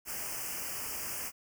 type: band-stop noise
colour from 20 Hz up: white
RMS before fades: -38 dBFS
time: 0.05-1.32 s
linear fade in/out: 50 ms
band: 3000 to 4800 Hz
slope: 96 dB/octave
effects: none